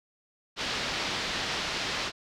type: low-pass noise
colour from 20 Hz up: white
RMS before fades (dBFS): -32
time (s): 0.56-2.12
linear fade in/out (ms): 50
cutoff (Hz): 4800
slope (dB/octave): 24
effects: none